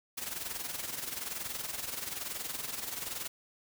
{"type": "noise with amplitude modulation", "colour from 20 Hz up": "white", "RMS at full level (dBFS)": -36, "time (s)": [0.17, 3.28], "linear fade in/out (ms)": 10, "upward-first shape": "sine", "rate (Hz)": 21.1, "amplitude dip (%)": 65, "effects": []}